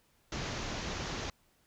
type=low-pass noise; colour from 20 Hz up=pink; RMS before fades=-38 dBFS; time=0.32-1.3 s; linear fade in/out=2 ms; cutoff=6900 Hz; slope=96 dB/octave; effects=pink hiss -70 dBFS RMS until 1.66 s